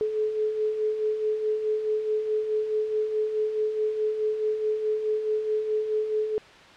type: beating tone pair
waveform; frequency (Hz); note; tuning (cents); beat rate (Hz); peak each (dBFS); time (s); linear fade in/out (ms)
sine; 426 / 430.7; G#4 / A4; +44 / -37; 4.7; -33 / -24; 0.01-6.38; 0
effects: white hiss -48 dBFS RMS until 6.76 s + low-pass 3000 Hz 12 dB/octave